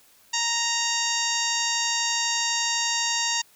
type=harmonic tone with a mistuned harmonic; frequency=932 Hz; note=A#5; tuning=1 cent flat; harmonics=1 / 2 / 3 / 4 / 5 / 6 / 7 / 8; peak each=-31 / -31 / -31 / -31 / -31 / -31 / -31 / -31 dBFS; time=0.33-3.42 s; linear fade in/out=10 ms; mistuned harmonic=8; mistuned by=-51 cents; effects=white hiss -57 dBFS RMS until 3.55 s